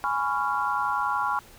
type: chord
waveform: sine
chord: C# dominant seventh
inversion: second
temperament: just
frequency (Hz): 831.5 / 997.9 / 1108.7 / 1385.9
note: G#5 / B5 / C#6 / E#6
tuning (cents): +2 / +18 / 0 / -14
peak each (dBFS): -29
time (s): 0.04-1.39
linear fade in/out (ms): 0
effects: pink hiss -51 dBFS RMS until 1.58 s